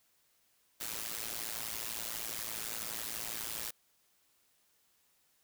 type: noise with amplitude modulation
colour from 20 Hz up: white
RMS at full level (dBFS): -36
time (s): 0.8-3.71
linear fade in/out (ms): 10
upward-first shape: sine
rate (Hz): 112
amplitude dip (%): 90
effects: white hiss -72 dBFS RMS until 5.43 s